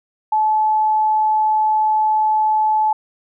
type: tone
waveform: sine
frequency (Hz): 863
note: A5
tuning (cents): -34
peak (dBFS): -13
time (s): 0.32-2.93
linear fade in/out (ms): 5
effects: none